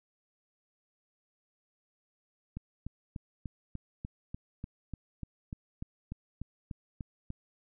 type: click train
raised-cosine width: 5 ms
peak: -26 dBFS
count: 17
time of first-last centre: 2.57-7.304 s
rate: 3.38 Hz
effects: none